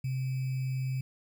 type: tone with sample-and-hold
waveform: sine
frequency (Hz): 130.81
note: C3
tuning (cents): 0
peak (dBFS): -29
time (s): 0.04-1.01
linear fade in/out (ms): 5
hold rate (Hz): 2450
effects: none